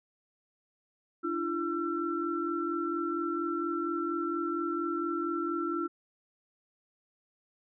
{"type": "tone cluster", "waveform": "sine", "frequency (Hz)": [295.4, 339.7, 1346], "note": ["D4", "F4", "E6"], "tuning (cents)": [10, -48, 36], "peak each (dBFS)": [-36, -32, -34], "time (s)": [1.23, 5.88], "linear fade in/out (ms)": 20, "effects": []}